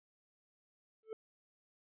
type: tone with exponential growth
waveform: triangle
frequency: 440 Hz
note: A4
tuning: in tune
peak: -34 dBFS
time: 1.03-1.13 s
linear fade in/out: 1 ms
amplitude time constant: 20 ms
effects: resampled to 8000 Hz